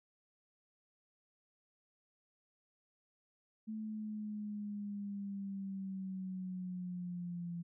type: linear sweep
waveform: sine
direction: down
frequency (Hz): 218.6 to 170.8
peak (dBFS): -39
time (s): 3.67-7.63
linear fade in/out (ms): 20
effects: none